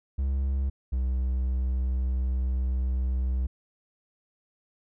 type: tone pair in turn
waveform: triangle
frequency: 67.5 / 63.71 Hz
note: C#2 / C2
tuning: -45 / -45 cents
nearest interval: minor second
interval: 100 cents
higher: first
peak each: -22 dBFS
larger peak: neither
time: 0.18-0.7 / 0.92-3.47 s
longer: second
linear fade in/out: 10 ms
effects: none